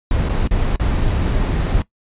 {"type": "noise with dropouts", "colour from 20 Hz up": "brown", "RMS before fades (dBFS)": -17, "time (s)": [0.11, 1.82], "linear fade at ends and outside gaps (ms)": 2, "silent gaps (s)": [[0.288, 0.294], [0.475, 0.509], [0.76, 0.797]], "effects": ["noise-tail reverb RT60 0.1 s tail -18 dB re dry", "resampled to 8000 Hz"]}